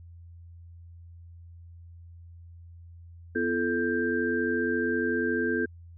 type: tone cluster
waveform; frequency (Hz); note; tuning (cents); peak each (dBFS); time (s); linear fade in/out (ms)
sine; 250.1 / 341.1 / 435.7 / 1580; B3 / F4 / A4 / G6; +22 / -41 / -17 / +13; -30; 3.35-5.66; 10
effects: added 85 Hz sine -45 dBFS peak until 5.97 s

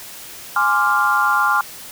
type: chord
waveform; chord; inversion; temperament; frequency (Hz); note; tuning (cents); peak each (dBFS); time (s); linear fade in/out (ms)
sine; D half-diminished seventh; second; equal; 830.6 / 1046.5 / 1174.7 / 1396.9; Ab5 / C6 / D6 / F6; 0 / 0 / 0 / 0; -21 / -20 / -20 / -17; 0.56-1.61; 2
effects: white hiss -36 dBFS RMS until 1.91 s

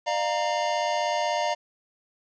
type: chord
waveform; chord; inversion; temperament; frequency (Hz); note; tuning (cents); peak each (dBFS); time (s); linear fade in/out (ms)
square; Bb major; first; equal with one note detuned; 602.4 / 698.5 / 932.3; D5 / F5 / Bb5; +44 / 0 / 0; -29; 0.06-1.55; 20
effects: resampled to 16000 Hz + 9-bit

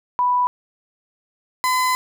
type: tone pair in turn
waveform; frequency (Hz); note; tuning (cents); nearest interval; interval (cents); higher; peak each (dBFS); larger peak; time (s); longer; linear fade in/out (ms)
sine / 35% pulse; 987.8 / 1014.4; B5 / B5; 0 / +46; unison; 46; second; -15; neither; 0.19-0.47 / 1.64-1.95; second; 0
effects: none

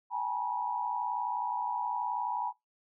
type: tone cluster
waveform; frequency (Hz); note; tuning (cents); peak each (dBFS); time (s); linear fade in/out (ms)
sine; 797 / 856 / 968; G5 / A5 / B5; +28 / -48 / -35; -39 / -36 / -32; 0.1-2.53; 50
effects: noise-tail reverb RT60 0.2 s tail -26 dB re dry

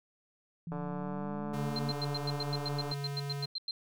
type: exponential sweep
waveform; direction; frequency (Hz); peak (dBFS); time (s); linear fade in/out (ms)
sine; up; 166.2 to 233.1; -37; 0.67-1.91; 2
type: click train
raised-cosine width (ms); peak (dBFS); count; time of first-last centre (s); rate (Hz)
1; -27; 322; 0.72-2.919; 146
type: tone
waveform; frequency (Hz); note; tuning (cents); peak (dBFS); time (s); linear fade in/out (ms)
square; 141.5; C#3; +36; -36; 1.53-3.46; 10
type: tone bursts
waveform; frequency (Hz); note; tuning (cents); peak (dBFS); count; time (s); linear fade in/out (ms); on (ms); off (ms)
sine; 4146; C8; -17; -33; 16; 1.76-3.71; 2; 30; 98
effects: none

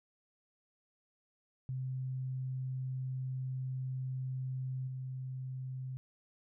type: tone with level steps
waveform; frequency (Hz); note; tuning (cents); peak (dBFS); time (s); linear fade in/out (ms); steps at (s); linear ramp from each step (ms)
sine; 130; C3; -11; -35 / -38; 1.69-5.97; 0; 4.87; 10
effects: none

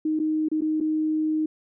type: tone with dropouts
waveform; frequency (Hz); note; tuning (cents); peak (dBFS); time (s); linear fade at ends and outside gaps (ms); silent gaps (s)
sine; 311.1; D#4; 0; -21; 0.05-1.46; 5; 0.192-0.198 / 0.486-0.515 / 0.609-0.618 / 0.803-0.809
effects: none

